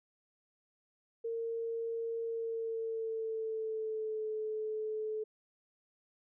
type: tone with pitch glide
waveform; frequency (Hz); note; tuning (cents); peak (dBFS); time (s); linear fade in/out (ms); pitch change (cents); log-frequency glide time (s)
sine; 458.4 to 432.7; A#4 to A4; -29 to -29; -34; 1.24-5.24; 10; -100; 2.24-4.28
effects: none